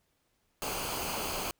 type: noise with comb filter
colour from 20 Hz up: pink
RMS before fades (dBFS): -35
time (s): 0.62-1.51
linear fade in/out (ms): 0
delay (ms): 0.54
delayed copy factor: -0.6
effects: pink hiss -75 dBFS RMS until 1.59 s